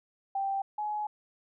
sine tone pair in turn, 784 / 842.8 Hz, G5 / G#5, 0 / +25 cents, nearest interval minor second, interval 125 cents, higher second, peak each -28 / -30 dBFS, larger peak first, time 0.35-0.62 / 0.78-1.07 s, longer second, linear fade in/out 5 ms, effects none

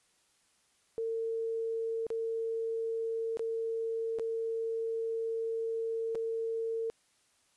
sine tone with dropouts, 453.1 Hz, A#4, 49 cents flat, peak -31 dBFS, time 0.98-6.9 s, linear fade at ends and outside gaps 0 ms, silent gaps 2.067-2.103 / 3.371-3.394 / 4.187-4.196 / 6.149-6.154 s, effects white hiss -70 dBFS RMS until 7.56 s + resampled to 24000 Hz

